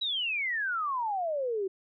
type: exponential sweep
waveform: sine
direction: down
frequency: 3949 to 370 Hz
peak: -28 dBFS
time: 0.01-1.68 s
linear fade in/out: 10 ms
effects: none